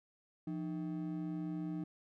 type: ring-modulated tone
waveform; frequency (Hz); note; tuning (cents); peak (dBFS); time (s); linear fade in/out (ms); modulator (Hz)
triangle; 239.2; A#3; +45; -32; 0.47-1.84; 5; 67.2
effects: none